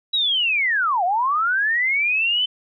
sine linear two-way sweep, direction down then up, 3921 to 680 to 3069 Hz, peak -17 dBFS, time 0.13-2.46 s, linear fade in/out 10 ms, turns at 1.04 s, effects none

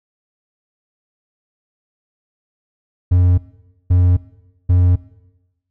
triangle tone bursts, 89.5 Hz, F2, 43 cents sharp, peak -7 dBFS, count 3, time 3.11-4.96 s, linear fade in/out 10 ms, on 270 ms, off 520 ms, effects noise-tail reverb RT60 1.0 s tail -18 dB re dry

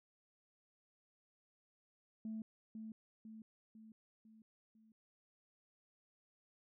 sine tone with echo, 220 Hz, A3, in tune, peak -40 dBFS, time 2.25-2.42 s, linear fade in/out 2 ms, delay 500 ms, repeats 5, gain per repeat -5 dB, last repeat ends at 4.92 s, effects tanh soft clip ceiling -37 dBFS

